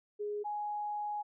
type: tone pair in turn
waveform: sine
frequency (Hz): 415.3 / 833.7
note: G#4 / G#5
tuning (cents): 0 / +6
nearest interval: octave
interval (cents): 1206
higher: second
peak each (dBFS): -34 / -34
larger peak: neither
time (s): 0.19-0.44 / 0.44-1.23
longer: second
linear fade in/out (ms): 20
effects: none